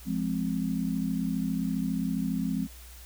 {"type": "chord", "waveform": "sine", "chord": "F minor", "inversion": "none", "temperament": "just", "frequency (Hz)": [174.61, 209.5, 261.9], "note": ["F3", "Ab3", "C4"], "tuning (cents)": [0, 15, 2], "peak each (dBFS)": -31, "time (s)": [0.05, 2.68], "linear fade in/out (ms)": 50, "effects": ["added 60 Hz sine -46 dBFS peak until 3.05 s", "white hiss -51 dBFS RMS until 3.05 s"]}